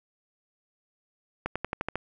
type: accelerating click train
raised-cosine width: 0.5 ms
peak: -14 dBFS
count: 7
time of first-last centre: 1.46-1.956 s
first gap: 96 ms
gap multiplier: 0.94
effects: none